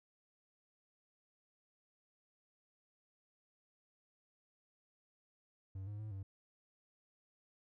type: tone with pitch steps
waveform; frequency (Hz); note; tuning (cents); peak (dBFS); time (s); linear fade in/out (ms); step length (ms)
triangle; 96 / 103.8 / 107.7 / 97; G2 / G#2 / A2 / G2; -36 / 0 / -37 / -18; -40; 5.75-6.23; 5; 120
effects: none